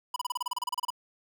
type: tone bursts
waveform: square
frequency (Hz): 987.8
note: B5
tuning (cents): 0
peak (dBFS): -29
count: 15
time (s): 0.14-0.904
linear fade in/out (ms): 5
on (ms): 22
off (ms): 31
effects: none